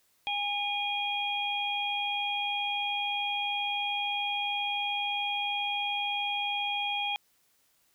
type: harmonic tone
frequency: 817 Hz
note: G#5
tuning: 29 cents flat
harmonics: 1 / 3 / 4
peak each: -33 / -33 / -33 dBFS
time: 0.27-7.16 s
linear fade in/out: 0 ms
effects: white hiss -69 dBFS RMS until 7.94 s